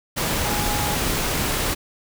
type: tone in noise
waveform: sine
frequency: 830.6 Hz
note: G#5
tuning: in tune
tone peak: -28 dBFS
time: 0.44-0.96 s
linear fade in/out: 20 ms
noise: pink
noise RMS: -23 dBFS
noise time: 0.16-1.75 s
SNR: -8 dB
effects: none